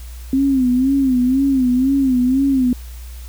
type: tone with vibrato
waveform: sine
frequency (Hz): 261.6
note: C4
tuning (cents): 0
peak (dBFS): -12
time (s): 0.33-2.73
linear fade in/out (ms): 2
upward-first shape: sine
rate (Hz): 2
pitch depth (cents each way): 100
effects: added 60 Hz sine -30 dBFS peak until 3.28 s + white hiss -44 dBFS RMS until 3.28 s